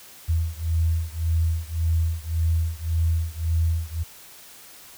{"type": "beating tone pair", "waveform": "sine", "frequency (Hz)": [81.2, 83], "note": ["E2", "E2"], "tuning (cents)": [-26, 12], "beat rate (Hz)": 1.8, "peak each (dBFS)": [-23, -24], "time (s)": [0.28, 4.04], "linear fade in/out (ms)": 20, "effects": ["white hiss -46 dBFS RMS until 4.97 s"]}